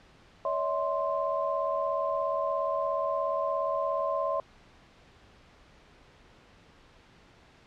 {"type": "tone cluster", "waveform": "sine", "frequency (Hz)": [566, 643, 1047], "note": ["C#5", "E5", "C6"], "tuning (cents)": [36, -43, 1], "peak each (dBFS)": -31, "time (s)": [0.45, 4.4], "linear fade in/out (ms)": 2, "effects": ["pink hiss -57 dBFS RMS until 7.66 s", "low-pass 4000 Hz 12 dB/octave"]}